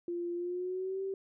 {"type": "tone with pitch glide", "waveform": "sine", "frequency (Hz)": [346.7, 386.9], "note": ["F4", "G4"], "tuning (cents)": [-13, -23], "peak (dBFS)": -33, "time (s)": [0.08, 1.14], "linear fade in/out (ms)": 2, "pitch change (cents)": 190, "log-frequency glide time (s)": [0.35, 1.02], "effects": []}